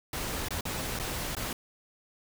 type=noise with dropouts; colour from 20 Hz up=pink; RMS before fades=-34 dBFS; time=0.13-1.53 s; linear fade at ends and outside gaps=2 ms; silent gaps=0.485-0.506 / 0.609-0.653 / 0.99-0.997 / 1.351-1.367 s; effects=none